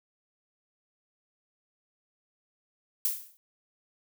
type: noise with exponential decay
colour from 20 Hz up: violet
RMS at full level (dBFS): -25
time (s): 3.05-3.37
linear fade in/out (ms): 0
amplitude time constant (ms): 68
effects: none